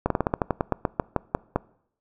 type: slowing click train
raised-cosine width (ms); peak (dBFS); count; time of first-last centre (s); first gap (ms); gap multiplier
1; -7; 15; 0.06-1.56; 43; 1.13
effects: noise-tail reverb RT60 0.7 s tail -23 dB re dry